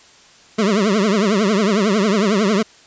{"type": "tone with vibrato", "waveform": "25% pulse", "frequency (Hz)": 205.5, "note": "G#3", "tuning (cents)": -18, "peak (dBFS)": -10, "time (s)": [0.58, 2.63], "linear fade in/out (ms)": 10, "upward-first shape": "triangle", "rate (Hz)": 11, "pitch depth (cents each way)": 200, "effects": ["white hiss -47 dBFS RMS until 2.86 s", "resampled to 16000 Hz"]}